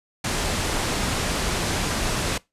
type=low-pass noise; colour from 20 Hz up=pink; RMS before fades=-25 dBFS; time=0.24-2.38 s; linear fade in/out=5 ms; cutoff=10000 Hz; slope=24 dB/octave; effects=noise-tail reverb RT60 0.2 s tail -22 dB re dry + resampled to 32000 Hz